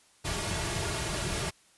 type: noise with comb filter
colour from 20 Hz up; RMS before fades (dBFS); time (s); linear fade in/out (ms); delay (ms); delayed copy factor
pink; -32; 0.24-1.51; 20; 3.9; -0.65
effects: white hiss -62 dBFS RMS until 1.77 s + resampled to 24000 Hz